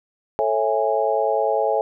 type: chord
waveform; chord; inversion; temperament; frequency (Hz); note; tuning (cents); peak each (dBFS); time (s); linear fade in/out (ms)
sine; A major seventh; none; just; 440 / 550 / 660 / 825; A4 / C#5 / E5 / G#5; 0 / -14 / +2 / -12; -23; 0.39-1.81; 0
effects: none